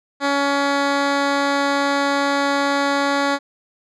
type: tone with low-pass filter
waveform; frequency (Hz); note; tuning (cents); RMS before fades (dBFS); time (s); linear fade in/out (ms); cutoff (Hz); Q
10% pulse; 281.1; C#4; +24; -19; 0.2-3.39; 50; 5300; 0.73
effects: none